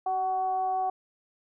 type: tone with frequency modulation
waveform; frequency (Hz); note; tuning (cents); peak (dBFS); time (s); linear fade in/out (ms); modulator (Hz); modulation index
sine; 751; F#5; +26; -25; 0.06-0.9; 5; 372; 0.37
effects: none